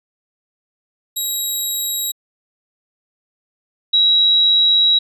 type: tone pair in turn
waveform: 5% pulse / sine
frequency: 3837 / 3868 Hz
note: A#7 / B7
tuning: +49 / -37 cents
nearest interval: unison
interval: 14 cents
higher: second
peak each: -10 dBFS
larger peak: neither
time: 1.16-2.12 / 3.93-4.99 s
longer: second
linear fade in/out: 10 ms
effects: resampled to 32000 Hz